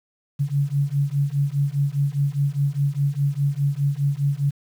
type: beating tone pair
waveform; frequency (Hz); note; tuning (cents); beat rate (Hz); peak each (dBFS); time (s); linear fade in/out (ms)
sine; 139.1 / 144; C#3 / D3; +6 / -34; 4.9; -22; 0.39-4.51; 20
effects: 8-bit